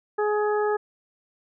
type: harmonic tone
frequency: 419.9 Hz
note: G#4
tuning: 19 cents sharp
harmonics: 1 / 2 / 3 / 4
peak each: -22 / -28 / -32 / -34 dBFS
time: 0.18-0.77 s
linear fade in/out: 10 ms
effects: none